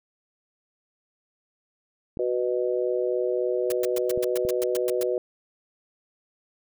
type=clicks; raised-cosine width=3 ms; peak=-22 dBFS; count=3; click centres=2.172 / 4.176 / 4.451 s
type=chord; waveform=sine; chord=B major; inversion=second; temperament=just; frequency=370.4 / 493.9 / 617.4 Hz; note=F#4 / B4 / D#5; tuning=+2 / 0 / -14 cents; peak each=-26 / -26 / -30 dBFS; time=2.19-5.18 s; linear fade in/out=2 ms
type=noise bursts; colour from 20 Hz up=white; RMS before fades=-33 dBFS; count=11; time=3.7-5.031 s; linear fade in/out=2 ms; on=21 ms; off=110 ms
effects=none